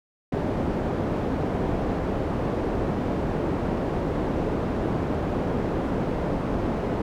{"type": "low-pass noise", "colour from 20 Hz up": "white", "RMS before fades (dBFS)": -26, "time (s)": [0.32, 7.02], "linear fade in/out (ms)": 5, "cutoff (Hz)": 460, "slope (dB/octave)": 12, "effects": []}